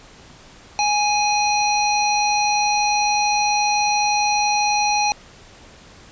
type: harmonic tone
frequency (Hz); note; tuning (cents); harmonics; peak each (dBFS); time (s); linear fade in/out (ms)
830.6; G#5; 0; 1 / 3 / 5 / 7; -18 / -23 / -25 / -26; 0.79-5.12; 0
effects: pink hiss -45 dBFS RMS until 6.11 s + resampled to 16000 Hz